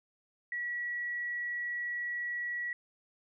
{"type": "tone", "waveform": "sine", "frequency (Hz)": 1931, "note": "B6", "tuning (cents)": -39, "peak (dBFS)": -33, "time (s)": [0.52, 2.73], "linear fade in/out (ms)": 2, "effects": []}